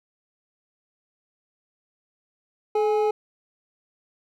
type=tone pair together; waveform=triangle; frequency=429.1 / 828 Hz; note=A4 / G#5; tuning=-43 / -5 cents; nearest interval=major seventh; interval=1138 cents; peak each=-18 / -24 dBFS; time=2.75-3.11 s; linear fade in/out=5 ms; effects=none